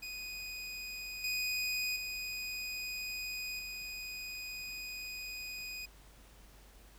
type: tone with level steps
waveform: 25% pulse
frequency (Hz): 2489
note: D#7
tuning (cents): 0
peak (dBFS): -37 / -29 / -34 / -37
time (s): 0.02-5.86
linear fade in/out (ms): 10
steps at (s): 1.24 / 1.96 / 3.59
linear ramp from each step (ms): 2
effects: added 49 Hz sine -57 dBFS peak until 6.98 s + pink hiss -61 dBFS RMS until 6.98 s